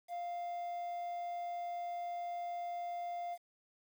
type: tone with quantisation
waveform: triangle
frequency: 698.5 Hz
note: F5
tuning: in tune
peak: -36 dBFS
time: 0.08-3.38 s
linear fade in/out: 50 ms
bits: 10
effects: none